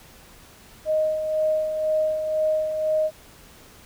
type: tone with tremolo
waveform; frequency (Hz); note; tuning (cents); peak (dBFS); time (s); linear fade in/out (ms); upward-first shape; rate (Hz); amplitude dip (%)
sine; 622.3; D#5; 0; -18; 0.85-3.11; 50; sine; 2; 50
effects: pink hiss -49 dBFS RMS until 3.85 s